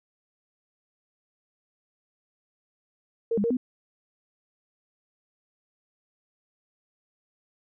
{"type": "tone with pitch steps", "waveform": "sine", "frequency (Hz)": [459.1, 202.7, 466, 251.9], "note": ["A#4", "G#3", "A#4", "B3"], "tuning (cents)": [-26, -42, -1, 34], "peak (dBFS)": -22, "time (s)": [3.31, 3.57], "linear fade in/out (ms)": 5, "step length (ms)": 65, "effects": []}